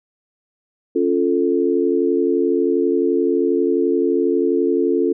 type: chord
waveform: sine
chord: Db augmented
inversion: none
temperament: equal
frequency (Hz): 277.2 / 349.2 / 440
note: Db4 / F4 / A4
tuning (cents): 0 / 0 / 0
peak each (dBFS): -20 / -18 / -19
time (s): 0.95-5.13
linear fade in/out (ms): 10
effects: none